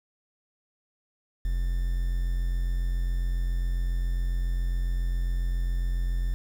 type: tone with quantisation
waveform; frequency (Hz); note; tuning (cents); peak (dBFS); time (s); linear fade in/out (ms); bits
triangle; 43.65; F1; 0; -22; 1.45-6.34; 0; 8
effects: none